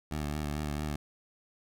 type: tone with vibrato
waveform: 15% pulse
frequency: 74.6 Hz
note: D2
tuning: 28 cents sharp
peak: -26 dBFS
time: 0.11-0.96 s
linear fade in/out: 5 ms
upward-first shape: sine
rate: 4.5 Hz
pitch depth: 42 cents each way
effects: none